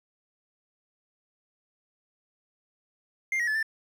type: tone with pitch steps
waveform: triangle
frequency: 2106 / 1898 / 1730 / 1777 Hz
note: C7 / A#6 / A6 / A6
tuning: +11 / +31 / -30 / +17 cents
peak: -23 dBFS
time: 3.32-3.628 s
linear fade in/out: 2 ms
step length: 77 ms
effects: 10-bit